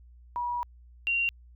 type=tone pair in turn; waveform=sine; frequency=966 / 2760 Hz; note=B5 / F7; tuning=-39 / -21 cents; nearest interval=octave + tritone; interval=1818 cents; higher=second; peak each=-28 / -24 dBFS; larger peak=second; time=0.36-0.63 / 1.07-1.29 s; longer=first; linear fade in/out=0 ms; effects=added 60 Hz sine -50 dBFS peak until 1.55 s